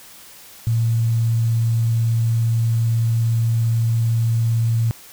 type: tone with quantisation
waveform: sine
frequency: 114.7 Hz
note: A#2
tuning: 28 cents flat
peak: -15 dBFS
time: 0.67-4.91 s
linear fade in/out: 0 ms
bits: 7
effects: white hiss -43 dBFS RMS until 5.12 s